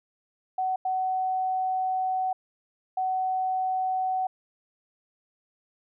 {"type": "tone bursts at uneven times", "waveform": "sine", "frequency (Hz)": 750, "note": "F#5", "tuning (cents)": 23, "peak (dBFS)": -24, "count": 3, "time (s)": [[0.58, 0.76], [0.85, 2.33], [2.97, 4.27]], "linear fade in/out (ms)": 5, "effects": []}